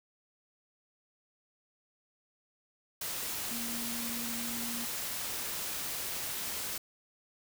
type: tone in noise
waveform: sine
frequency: 234.5 Hz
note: A#3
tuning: 11 cents sharp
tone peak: -40 dBFS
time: 3.51-4.85 s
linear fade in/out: 5 ms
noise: white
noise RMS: -37 dBFS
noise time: 3.01-6.78 s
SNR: -6 dB
effects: none